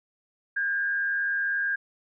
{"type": "tone with frequency modulation", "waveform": "sine", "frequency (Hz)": 1612, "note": "G6", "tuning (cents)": 48, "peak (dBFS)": -24, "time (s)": [0.56, 1.76], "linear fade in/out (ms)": 10, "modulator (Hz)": 97.2, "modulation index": 0.52, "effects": []}